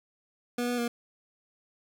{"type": "tone with pitch steps", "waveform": "25% pulse", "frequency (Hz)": [242.5, 244, 237.4], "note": ["B3", "B3", "A#3"], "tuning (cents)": [-31, -21, 32], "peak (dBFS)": -24, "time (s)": [0.58, 0.88], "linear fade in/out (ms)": 5, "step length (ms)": 100, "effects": ["11-bit"]}